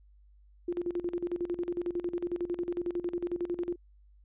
sine tone with tremolo, 349.2 Hz, F4, in tune, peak -28 dBFS, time 0.68-3.76 s, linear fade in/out 5 ms, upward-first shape square, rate 11 Hz, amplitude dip 80%, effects added 50 Hz sine -56 dBFS peak until 4.24 s + resampled to 8000 Hz

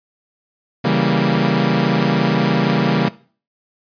sawtooth chord, C# diminished seventh, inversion none, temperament equal, 138.59 / 164.81 / 196 / 233.1 Hz, C#3 / E3 / G3 / Bb3, 0 / 0 / 0 / 0 cents, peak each -16 dBFS, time 0.84-3.09 s, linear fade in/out 10 ms, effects noise-tail reverb RT60 0.4 s tail -18 dB re dry + resampled to 11025 Hz

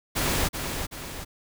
pink noise with echo, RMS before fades -25 dBFS, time 0.15-0.49 s, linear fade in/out 20 ms, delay 380 ms, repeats 2, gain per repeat -6 dB, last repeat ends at 1.25 s, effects none

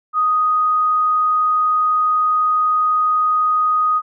sine tone, 1246 Hz, D#6, 2 cents sharp, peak -13 dBFS, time 0.13-4.02 s, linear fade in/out 50 ms, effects none

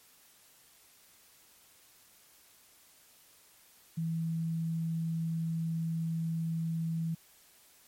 sine tone, 163.8 Hz, E3, 11 cents flat, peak -30 dBFS, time 3.97-7.15 s, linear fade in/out 10 ms, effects white hiss -61 dBFS RMS until 7.87 s + MP3 64 kbps

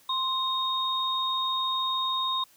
sine tone pair together, 1046.5 / 3720 Hz, C6 / A#7, 0 / -4 cents, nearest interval octave + minor seventh, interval 2196 cents, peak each -28 dBFS, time 0.09-2.44 s, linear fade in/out 5 ms, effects white hiss -59 dBFS RMS until 2.56 s

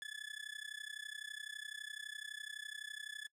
30% pulse tone with amplitude modulation, 1720 Hz, A6, 40 cents flat, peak -38 dBFS, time 0.02-3.27 s, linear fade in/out 0 ms, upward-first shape sine, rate 31.9 Hz, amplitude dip 90%, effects noise-tail reverb RT60 0.1 s tail -21 dB re dry + low-pass 11000 Hz 12 dB/octave

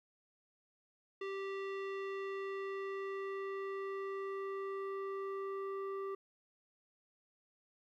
square tone with low-pass filter sweep, 390.8 Hz, G4, 5 cents flat, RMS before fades -41 dBFS, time 1.21-6.15 s, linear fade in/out 5 ms, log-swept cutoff 2800 to 1200 Hz, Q 1.4, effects 13-bit

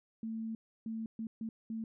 sine tone bursts at uneven times, 223.5 Hz, A3, 27 cents sharp, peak -36 dBFS, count 5, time 0.23-0.55 / 0.86-1.06 / 1.19-1.27 / 1.41-1.49 / 1.7-1.84 s, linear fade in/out 2 ms, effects none

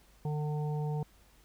harmonic tone, 150 Hz, D3, 37 cents sharp, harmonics 1 / 3 / 5 / 6, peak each -31 / -41 / -45 / -47 dBFS, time 0.25-1.03 s, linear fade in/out 2 ms, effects added 50 Hz sine -62 dBFS peak until 1.44 s + pink hiss -64 dBFS RMS until 1.44 s

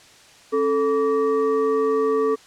sine tone with frequency modulation, 440 Hz, A4, in tune, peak -17 dBFS, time 0.52-2.36 s, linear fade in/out 20 ms, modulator 712 Hz, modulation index 0.69, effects white hiss -49 dBFS RMS until 2.46 s + low-pass 7000 Hz 12 dB/octave

